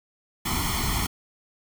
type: noise with comb filter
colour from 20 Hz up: pink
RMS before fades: -26 dBFS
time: 0.45-1.07 s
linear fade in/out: 10 ms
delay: 0.93 ms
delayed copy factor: +1
effects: none